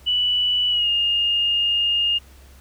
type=tone with pitch glide; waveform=sine; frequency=2960 to 2833 Hz; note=F#7 to F7; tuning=0 to +24 cents; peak=-17 dBFS; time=0.06-2.19 s; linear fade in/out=20 ms; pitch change=-76 cents; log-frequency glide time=0.69-0.89 s; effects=added 67 Hz sine -45 dBFS peak until 2.6 s + pink hiss -52 dBFS RMS until 2.6 s